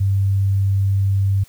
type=tone; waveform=sine; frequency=98 Hz; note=G2; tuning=in tune; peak=-14 dBFS; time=0-1.44 s; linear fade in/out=10 ms; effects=white hiss -51 dBFS RMS until 1.48 s